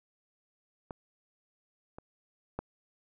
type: clicks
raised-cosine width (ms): 1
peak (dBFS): -25 / -30 / -20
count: 3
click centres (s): 0.908 / 1.985 / 2.59
effects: none